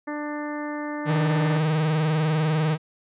harmonic tone, 296.6 Hz, D4, 17 cents sharp, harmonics 1 / 2 / 3 / 4 / 5 / 6 / 7, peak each -30 / -35 / -37 / -39 / -44 / -38 / -45 dBFS, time 0.07-1.58 s, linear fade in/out 10 ms
45% pulse tone with vibrato, 155.56 Hz, D#3, in tune, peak -20 dBFS, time 1.05-2.78 s, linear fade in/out 50 ms, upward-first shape sine, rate 20 Hz, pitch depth 74 cents each way
effects resampled to 8000 Hz

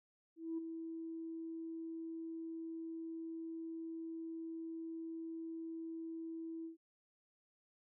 sine tone with ADSR envelope, 327.3 Hz, E4, 12 cents flat, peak -35 dBFS, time 0.36-6.77 s, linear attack 220 ms, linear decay 11 ms, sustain -7 dB, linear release 120 ms, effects tanh soft clip ceiling -33 dBFS

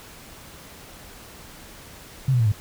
sine tone with pitch steps, 133.1 / 122.76 / 113.22 / 104.43 Hz, C3 / B2 / A2 / G#2, +30 / -10 / +50 / +10 cents, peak -16 dBFS, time 2.28-2.52 s, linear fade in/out 5 ms, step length 60 ms, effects pink hiss -44 dBFS RMS until 2.6 s

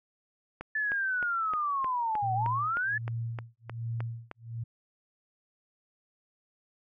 click train, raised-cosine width 0.5 ms, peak -23 dBFS, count 13, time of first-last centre 0.61-4.314 s, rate 3.24 Hz
sine linear two-way sweep, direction down then up, 1751 to 740 to 1751 Hz, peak -27 dBFS, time 0.75-2.98 s, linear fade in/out 5 ms, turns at 2.34 s
sine tone with tremolo, 115.6 Hz, A#2, 14 cents flat, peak -30 dBFS, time 2.22-4.64 s, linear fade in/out 10 ms, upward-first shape sine, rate 1.3 Hz, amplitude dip 100%
effects none

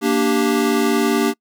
square chord, G minor, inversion first, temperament equal, 233.1 / 293.7 / 392 Hz, Bb3 / D4 / G4, 0 / 0 / 0 cents, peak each -20 dBFS, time 0.01-1.34 s, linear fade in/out 50 ms, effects noise-tail reverb RT60 0.1 s tail -26 dB re dry

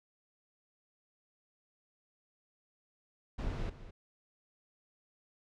brown noise with echo, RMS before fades -36 dBFS, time 3.38-3.7 s, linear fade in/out 10 ms, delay 210 ms, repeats 1, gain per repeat -13 dB, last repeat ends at 3.91 s, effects low-pass 5000 Hz 12 dB/octave

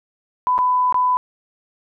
sine tone with dropouts, 1000 Hz, B5, 21 cents sharp, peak -14 dBFS, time 0.47-1.17 s, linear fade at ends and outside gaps 0 ms, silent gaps 0.58-0.588 / 0.925-0.944 s, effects none

